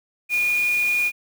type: tone in noise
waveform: sine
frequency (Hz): 2438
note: D#7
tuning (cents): -36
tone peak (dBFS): -18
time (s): 0.29-1.12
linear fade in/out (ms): 50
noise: white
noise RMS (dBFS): -35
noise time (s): 0.29-1.12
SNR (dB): +14
effects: none